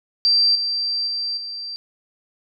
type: tone with level steps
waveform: sine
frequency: 4699 Hz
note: D8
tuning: in tune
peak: -13 / -20 / -22 / -28 dBFS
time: 0.25-1.76 s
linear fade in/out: 0 ms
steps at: 0.55 / 1.07 / 1.37 s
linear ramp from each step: 5 ms
effects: none